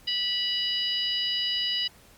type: harmonic tone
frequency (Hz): 980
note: B5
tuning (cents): -14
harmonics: 2 / 3 / 4 / 5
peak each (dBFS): -38 / -27 / -33 / -31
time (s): 0.07-1.88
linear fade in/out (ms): 10
effects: pink hiss -55 dBFS RMS until 2.17 s + Opus 48 kbps